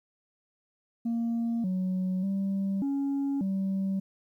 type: tone with pitch steps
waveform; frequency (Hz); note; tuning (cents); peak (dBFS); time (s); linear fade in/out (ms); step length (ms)
sine; 232.1 / 185.5 / 195.2 / 277.9 / 193; A#3 / F#3 / G3 / C#4 / G3; -7 / +5 / -7 / +4 / -27; -24; 1.05-4; 10; 590
effects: tanh soft clip ceiling -25 dBFS + 11-bit